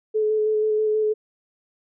sine tone with vibrato, 430 Hz, A4, 40 cents flat, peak -18 dBFS, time 0.14-1.14 s, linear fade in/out 20 ms, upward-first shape square, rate 6.2 Hz, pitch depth 12 cents each way, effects none

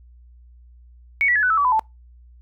sine tone with pitch steps, 2226 / 1949.1 / 1706.6 / 1494.3 / 1308.4 / 1145.6 / 1003.1 / 878.3 Hz, C#7 / B6 / G#6 / F#6 / E6 / D6 / B5 / A5, +7 / -23 / +47 / +17 / -13 / -43 / +27 / -3 cents, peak -15 dBFS, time 1.21-1.794 s, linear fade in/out 0 ms, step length 73 ms, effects noise-tail reverb RT60 0.2 s tail -25 dB re dry + added 60 Hz sine -45 dBFS peak until 2.41 s

